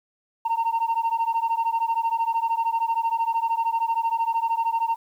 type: beating tone pair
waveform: sine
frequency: 909 / 922 Hz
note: A#5 / A#5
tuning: -44 / -19 cents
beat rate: 13 Hz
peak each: -22 dBFS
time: 0.45-4.96 s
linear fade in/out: 10 ms
effects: tanh soft clip ceiling -18 dBFS + 9-bit